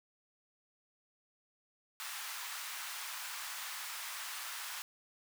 pink high-pass noise, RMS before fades -43 dBFS, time 2-4.82 s, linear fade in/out 0 ms, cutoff 1000 Hz, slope 24 dB/octave, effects none

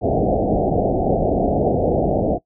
white low-pass noise, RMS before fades -18 dBFS, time 0.01-2.39 s, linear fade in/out 50 ms, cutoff 760 Hz, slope 96 dB/octave, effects noise-tail reverb RT60 0.1 s tail -20 dB re dry

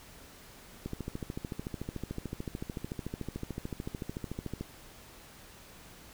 click train, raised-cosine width 3 ms, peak -23 dBFS, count 52, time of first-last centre 0.86-4.61 s, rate 13.6 Hz, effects pink hiss -53 dBFS RMS until 6.13 s

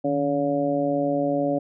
harmonic tone with a mistuned harmonic, 142.1 Hz, C#3, 43 cents sharp, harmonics 1 / 2 / 3 / 4 / 5, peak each -33 / -24 / -32 / -24 / -30 dBFS, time 0.04-1.59 s, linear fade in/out 10 ms, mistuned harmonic 1, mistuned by +130 cents, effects none

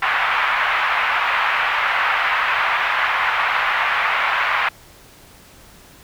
pink band-pass noise, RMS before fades -19 dBFS, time 0.02-4.69 s, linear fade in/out 5 ms, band 900 to 2500 Hz, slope 24 dB/octave, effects pink hiss -46 dBFS RMS until 6.03 s

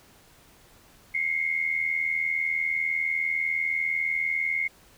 sine tone pair together, 2103 / 2183 Hz, C7 / C#7, +8 / -27 cents, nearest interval minor second, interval 65 cents, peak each -27 dBFS, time 1.14-4.68 s, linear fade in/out 10 ms, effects pink hiss -56 dBFS RMS until 4.97 s

